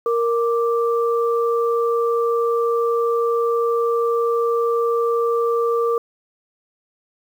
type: tone pair together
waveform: sine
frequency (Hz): 466.2 / 1174.7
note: A#4 / D6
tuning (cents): 0 / 0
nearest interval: octave + major third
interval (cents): 1600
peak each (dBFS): -17 / -23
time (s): 0.06-5.98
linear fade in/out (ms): 2
effects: 8-bit